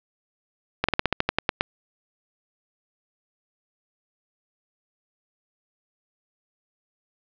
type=slowing click train; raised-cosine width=0.3 ms; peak=-3 dBFS; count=11; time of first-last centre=0.84-1.609 s; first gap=46 ms; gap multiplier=1.11; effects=low-pass 4000 Hz 12 dB/octave